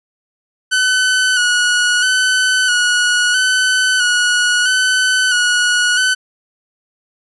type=tone with vibrato; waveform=sawtooth; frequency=1485 Hz; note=F#6; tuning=6 cents sharp; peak=-8 dBFS; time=0.71-6.15 s; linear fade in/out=20 ms; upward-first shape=square; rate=0.76 Hz; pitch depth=31 cents each way; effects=resampled to 24000 Hz